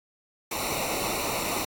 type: noise with comb filter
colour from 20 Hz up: pink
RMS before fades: -30 dBFS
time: 0.51-1.65 s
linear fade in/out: 5 ms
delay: 0.61 ms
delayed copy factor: -0.8
effects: AAC 64 kbps